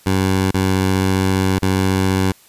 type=tone with dropouts; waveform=15% pulse; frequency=94.8 Hz; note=F#2; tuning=43 cents sharp; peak=-8 dBFS; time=0.06-2.32 s; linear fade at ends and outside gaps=5 ms; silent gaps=0.512-0.543 / 1.59-1.622 s; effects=white hiss -49 dBFS RMS until 2.48 s + resampled to 32000 Hz